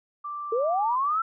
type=tone; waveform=sine; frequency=1174.7 Hz; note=D6; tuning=in tune; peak=-31 dBFS; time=0.24-0.96 s; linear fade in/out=10 ms
type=linear sweep; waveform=sine; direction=up; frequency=434.1 to 1357 Hz; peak=-22 dBFS; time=0.52-1.22 s; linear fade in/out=5 ms
effects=none